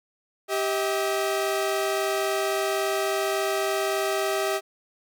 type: tone pair together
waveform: sawtooth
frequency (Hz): 392 / 638.8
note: G4 / D#5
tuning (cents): 0 / +45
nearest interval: minor sixth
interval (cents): 845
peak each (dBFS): -22 / -23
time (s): 0.48-4.61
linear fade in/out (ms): 50
effects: none